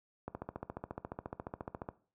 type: click train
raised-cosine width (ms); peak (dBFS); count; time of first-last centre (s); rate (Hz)
1; -25; 24; 0.28-1.888; 14.3
effects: noise-tail reverb RT60 0.4 s tail -17 dB re dry + high-pass 60 Hz 12 dB/octave